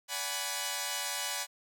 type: chord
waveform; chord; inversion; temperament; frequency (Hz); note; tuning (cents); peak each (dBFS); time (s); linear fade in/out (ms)
5% pulse; G# half-diminished seventh; second; equal with one note detuned; 576.9 / 740 / 830.6 / 987.8; D5 / F#5 / G#5 / B5; -31 / 0 / 0 / 0; -29 / -28 / -27 / -25; 0.08-1.47; 50
effects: none